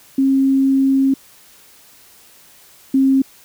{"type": "tone pair in turn", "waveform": "sine", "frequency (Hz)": [269.5, 268.1], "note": ["C#4", "C4"], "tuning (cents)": [-49, 42], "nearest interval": "unison", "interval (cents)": 9, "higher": "first", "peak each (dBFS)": [-11, -10], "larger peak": "second", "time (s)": [[0.18, 1.14], [2.94, 3.22]], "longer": "first", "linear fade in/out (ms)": 5, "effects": ["white hiss -47 dBFS RMS until 3.44 s"]}